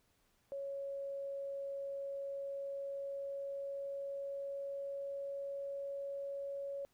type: tone with pitch glide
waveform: sine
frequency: 554.4 to 557.6 Hz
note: C#5 to C#5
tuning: 0 to +10 cents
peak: -39 dBFS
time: 0.52-6.85 s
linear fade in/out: 0 ms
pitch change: +10 cents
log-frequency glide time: 1.84-5.87 s
effects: pink hiss -75 dBFS RMS until 6.93 s